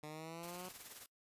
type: exponential sweep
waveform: 10% pulse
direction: up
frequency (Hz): 150 to 185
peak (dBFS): -38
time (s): 0.03-0.69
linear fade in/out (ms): 5
type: noise with tremolo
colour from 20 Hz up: white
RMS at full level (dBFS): -50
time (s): 0.43-1.06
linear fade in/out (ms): 2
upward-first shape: triangle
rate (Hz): 19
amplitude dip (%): 65
effects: noise-tail reverb RT60 0.1 s tail -22 dB re dry + resampled to 32000 Hz